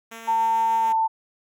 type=tone with tremolo; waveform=5% pulse; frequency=227.3 Hz; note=A#3; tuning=43 cents flat; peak=-25 dBFS; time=0.11-0.93 s; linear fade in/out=10 ms; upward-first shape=triangle; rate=6.8 Hz; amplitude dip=25%
type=tone with pitch glide; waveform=sine; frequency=900 to 891.2 Hz; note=A5 to A5; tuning=+39 to +22 cents; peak=-18 dBFS; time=0.27-1.08 s; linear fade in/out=20 ms; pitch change=-17 cents; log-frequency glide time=0.8-0.94 s
effects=none